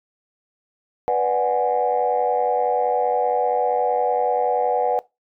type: chord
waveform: sine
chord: G# half-diminished seventh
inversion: first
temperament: equal with one note detuned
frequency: 493.9 / 589 / 740 / 830.6 Hz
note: B4 / D5 / F#5 / G#5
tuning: 0 / +5 / 0 / 0 cents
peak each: -21 / -25 / -20 / -24 dBFS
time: 1.08-4.99 s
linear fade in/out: 0 ms
effects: noise-tail reverb RT60 0.2 s tail -20 dB re dry + tanh soft clip ceiling -9 dBFS